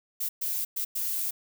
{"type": "noise bursts at uneven times", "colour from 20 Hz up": "violet", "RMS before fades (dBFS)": -30, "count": 4, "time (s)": [[0.2, 0.29], [0.41, 0.65], [0.76, 0.85], [0.95, 1.31]], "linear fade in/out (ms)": 10, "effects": []}